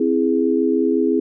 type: chord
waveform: sine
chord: C augmented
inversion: none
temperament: equal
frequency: 261.6 / 329.6 / 415.3 Hz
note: C4 / E4 / G#4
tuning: 0 / 0 / 0 cents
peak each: -19 dBFS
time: 0-1.2 s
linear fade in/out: 5 ms
effects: none